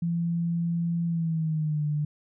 sine tone with pitch glide, 169.4 to 149.18 Hz, E3 to D3, +48 to +27 cents, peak -24 dBFS, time 0.02-2.05 s, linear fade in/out 5 ms, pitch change -221 cents, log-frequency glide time 1.06-1.84 s, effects none

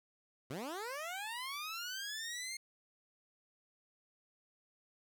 15% pulse linear sweep, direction up, 116.54 to 2144 Hz, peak -34 dBFS, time 0.5-2.57 s, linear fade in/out 5 ms, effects none

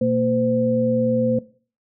sine tone cluster, 121.2 / 230.3 / 513 Hz, B2 / A#3 / C5, -32 / -21 / -34 cents, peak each -27 / -19 / -20 dBFS, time 0.01-1.39 s, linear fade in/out 5 ms, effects noise-tail reverb RT60 0.4 s tail -18 dB re dry

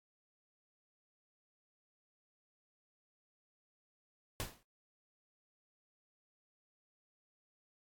pink noise with exponential decay, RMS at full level -36 dBFS, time 4.4-4.63 s, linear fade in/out 0 ms, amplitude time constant 49 ms, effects AAC 64 kbps

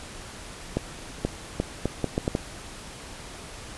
accelerating click train, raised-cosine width 2 ms, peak -10 dBFS, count 8, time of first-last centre 0.77-2.351 s, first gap 480 ms, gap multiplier 0.73, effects pink hiss -41 dBFS RMS until 3.77 s + resampled to 24000 Hz

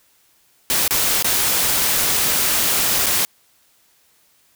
white noise with dropouts, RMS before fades -18 dBFS, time 0.7-3.25 s, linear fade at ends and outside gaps 0 ms, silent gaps 0.878-0.908 / 1.225-1.245 / 3.06-3.066 s, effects white hiss -58 dBFS RMS until 4.55 s

